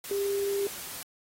sine tone in noise, 399.3 Hz, G4, 32 cents sharp, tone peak -26 dBFS, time 0.11-0.67 s, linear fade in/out 2 ms, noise white, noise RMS -40 dBFS, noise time 0.04-1.03 s, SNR +11 dB, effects AAC 48 kbps

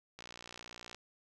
click train, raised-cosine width 0.2 ms, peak -30 dBFS, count 46, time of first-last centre 0.19-0.946 s, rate 59.5 Hz, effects none

